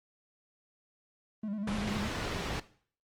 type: tone with vibrato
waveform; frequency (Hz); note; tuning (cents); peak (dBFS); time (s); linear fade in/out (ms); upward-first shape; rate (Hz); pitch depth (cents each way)
triangle; 207.7; G#3; 0; -31; 1.43-2.08; 5; square; 10; 68
type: low-pass noise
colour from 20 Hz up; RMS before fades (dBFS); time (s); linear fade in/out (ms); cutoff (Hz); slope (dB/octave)
pink; -36; 1.67-2.6; 5; 4600; 12
effects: noise-tail reverb RT60 0.5 s tail -17 dB re dry + Opus 24 kbps